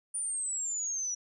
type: exponential sweep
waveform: sine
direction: down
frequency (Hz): 9460 to 5800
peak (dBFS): -31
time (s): 0.14-1.15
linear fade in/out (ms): 10
effects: none